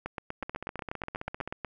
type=two click trains; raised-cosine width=0.5 ms; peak=-19 / -21 dBFS; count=14 / 17; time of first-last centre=0.06-1.647 / 0.43-1.476 s; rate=8.19 / 15.3 Hz; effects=none